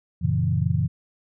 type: chord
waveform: sine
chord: F# dominant seventh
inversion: none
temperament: equal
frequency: 92.5 / 116.54 / 138.59 / 164.81 Hz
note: F#2 / A#2 / C#3 / E3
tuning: 0 / 0 / 0 / 0 cents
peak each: -25 dBFS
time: 0.21-0.88 s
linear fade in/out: 20 ms
effects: none